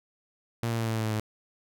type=tone with pitch steps; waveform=sawtooth; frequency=116.54 / 115.07 / 113.62 / 112.18 / 110.76 / 109.37 / 107.98 Hz; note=A#2 / A#2 / A#2 / A2 / A2 / A2 / A2; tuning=0 / -22 / -44 / +34 / +12 / -10 / -32 cents; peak=-23 dBFS; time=0.63-1.197 s; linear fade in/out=0 ms; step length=81 ms; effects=none